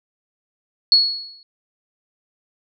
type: tone with exponential decay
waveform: sine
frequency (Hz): 4358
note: C#8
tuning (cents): -30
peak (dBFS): -7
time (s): 0.92-1.43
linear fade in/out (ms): 1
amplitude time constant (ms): 110
effects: none